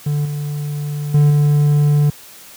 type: tone with level steps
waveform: triangle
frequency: 146.83 Hz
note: D3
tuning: in tune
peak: -13 / -18 / -6 / -8 dBFS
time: 0.06-2.1 s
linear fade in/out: 5 ms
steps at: 0.25 / 1.14 / 1.3 s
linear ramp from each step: 5 ms
effects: white hiss -40 dBFS RMS until 2.56 s + high-pass 60 Hz 12 dB/octave